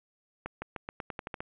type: accelerating click train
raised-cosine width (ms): 0.5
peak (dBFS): -21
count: 10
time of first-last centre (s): 0.46-1.405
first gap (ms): 160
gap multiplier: 0.89
effects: resampled to 8000 Hz + 8-bit